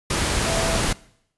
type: tone in noise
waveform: sine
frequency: 659.3 Hz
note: E5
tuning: in tune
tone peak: -25 dBFS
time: 0.46-0.79 s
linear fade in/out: 5 ms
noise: pink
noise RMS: -22 dBFS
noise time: 0.1-0.93 s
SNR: -6 dB
effects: noise-tail reverb RT60 0.7 s tail -21 dB re dry + resampled to 24000 Hz